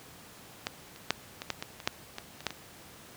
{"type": "clicks", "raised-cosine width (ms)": 0.2, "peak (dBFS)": [-13, -29, -7, -19, -12, -17, -25, -8, -19, -26, -11, -21], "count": 12, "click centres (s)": [0.669, 0.961, 1.106, 1.419, 1.503, 1.625, 1.802, 1.875, 2.184, 2.406, 2.467, 2.506], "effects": ["pink hiss -51 dBFS RMS until 3.16 s", "high-pass 80 Hz 12 dB/octave"]}